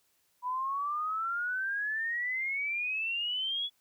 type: exponential sweep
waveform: sine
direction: up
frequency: 980 to 3414 Hz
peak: -30 dBFS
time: 0.42-3.7 s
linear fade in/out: 50 ms
effects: white hiss -72 dBFS RMS until 3.8 s